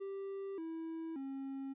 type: tone with pitch steps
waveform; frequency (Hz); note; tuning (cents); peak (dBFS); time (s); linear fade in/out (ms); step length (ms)
triangle; 392 / 325.8 / 270.9; G4 / E4 / C#4; 0 / -20 / -40; -38; 0-1.74; 20; 580
effects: resampled to 8000 Hz